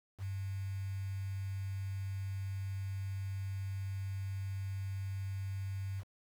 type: tone with quantisation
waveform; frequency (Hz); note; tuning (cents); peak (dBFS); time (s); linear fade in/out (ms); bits
sine; 97.2; G2; -14; -36; 0.18-6.04; 50; 9
effects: none